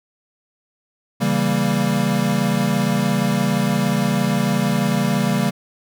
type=chord; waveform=square; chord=C# diminished seventh; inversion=none; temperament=equal; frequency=138.59 / 164.81 / 196 / 233.1 Hz; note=C#3 / E3 / G3 / Bb3; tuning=0 / 0 / 0 / 0 cents; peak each=-24 / -25 / -21 / -23 dBFS; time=1.2-5.51 s; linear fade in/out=20 ms; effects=none